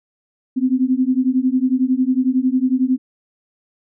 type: beating tone pair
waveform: sine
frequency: 252.1 / 263.1 Hz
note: B3 / C4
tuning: +36 / +10 cents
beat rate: 11 Hz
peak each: -17 dBFS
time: 0.56-2.98 s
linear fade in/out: 20 ms
effects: none